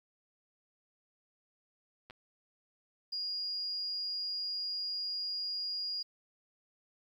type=clicks; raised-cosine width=0.3 ms; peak=-33 dBFS; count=2; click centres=2.1 / 2.108 s
type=tone; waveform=sine; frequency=4854 Hz; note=D#8; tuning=44 cents flat; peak=-34 dBFS; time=3.12-6.03 s; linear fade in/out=10 ms
effects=11-bit